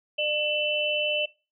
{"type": "tone cluster", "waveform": "sine", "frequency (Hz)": [600, 2671, 3003], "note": ["D5", "E7", "F#7"], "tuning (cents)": [37, 22, 25], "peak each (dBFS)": -28, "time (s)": [0.18, 1.26], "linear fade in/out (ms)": 10, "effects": ["noise-tail reverb RT60 0.3 s tail -21 dB re dry"]}